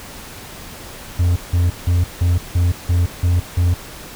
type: tone bursts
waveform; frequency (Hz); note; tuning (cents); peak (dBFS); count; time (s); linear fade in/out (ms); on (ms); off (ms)
triangle; 87.7; F2; +8; -10; 8; 1.19-3.74; 5; 170; 170
effects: pink hiss -35 dBFS RMS until 4.15 s

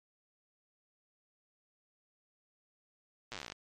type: slowing click train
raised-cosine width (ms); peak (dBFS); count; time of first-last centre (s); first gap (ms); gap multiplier
0.2; -24; 16; 3.32-3.521; 8; 1.07
effects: MP3 64 kbps

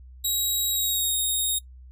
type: tone with pitch glide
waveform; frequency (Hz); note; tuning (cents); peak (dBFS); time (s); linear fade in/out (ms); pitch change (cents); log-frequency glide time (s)
10% pulse; 3835 to 3730; A#7 to A#7; +48 to 0; -16; 0.24-1.59; 10; -48; 0.7-1.15
effects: noise-tail reverb RT60 0.1 s tail -23 dB re dry + added 63 Hz sine -43 dBFS peak until 1.91 s

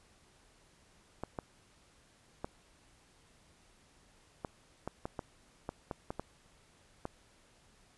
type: clicks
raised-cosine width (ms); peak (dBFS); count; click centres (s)
1; -23; 12; 1.236 / 1.388 / 2.445 / 4.448 / 4.876 / 5.055 / 5.192 / 5.691 / 5.912 / 6.105 / 6.196 / 7.054
effects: pink hiss -65 dBFS RMS until 7.97 s + resampled to 24000 Hz

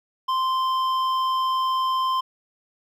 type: tone with hard clipping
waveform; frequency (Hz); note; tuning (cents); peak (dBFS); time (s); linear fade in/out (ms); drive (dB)
sine; 1042; C6; -7; -22; 0.28-2.21; 10; 8
effects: none

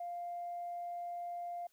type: tone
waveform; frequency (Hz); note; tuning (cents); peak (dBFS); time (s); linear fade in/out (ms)
sine; 698.5; F5; 0; -38; 0-1.67; 5
effects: tanh soft clip ceiling -34 dBFS + white hiss -74 dBFS RMS until 1.72 s

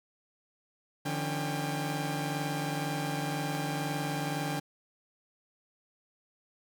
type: tone cluster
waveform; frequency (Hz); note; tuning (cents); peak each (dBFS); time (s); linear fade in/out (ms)
sawtooth; 149.8 / 171.8 / 280.2 / 796; D3 / F3 / C#4 / G5; +35 / -28 / +19 / +26; -30 / -37 / -34 / -33; 1.05-4.6; 10
effects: none

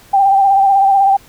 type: tone with vibrato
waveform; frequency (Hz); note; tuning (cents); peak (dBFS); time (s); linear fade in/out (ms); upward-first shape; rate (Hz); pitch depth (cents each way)
sine; 786; G5; +4; -7; 0.13-1.17; 10; sine; 16; 37
effects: pink hiss -44 dBFS RMS until 1.28 s

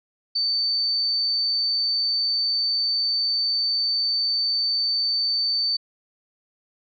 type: tone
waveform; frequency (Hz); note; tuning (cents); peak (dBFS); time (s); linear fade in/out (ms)
sine; 4556; C#8; +47; -20; 0.35-5.77; 10
effects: none

